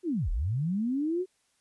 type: linear two-way sweep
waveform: sine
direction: down then up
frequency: 380.7 to 32.38 to 380.7 Hz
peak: -26 dBFS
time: 0.03-1.26 s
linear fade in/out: 50 ms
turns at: 0.3 s
effects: white hiss -71 dBFS RMS until 1.6 s + resampled to 24000 Hz